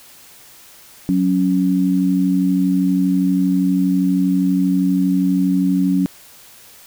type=tone pair together; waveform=sine; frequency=185 / 277.5 Hz; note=F#3 / C#4; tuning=0 / +2 cents; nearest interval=perfect fifth; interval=702 cents; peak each=-16 dBFS; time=1.09-6.06 s; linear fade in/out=0 ms; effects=white hiss -44 dBFS RMS until 6.86 s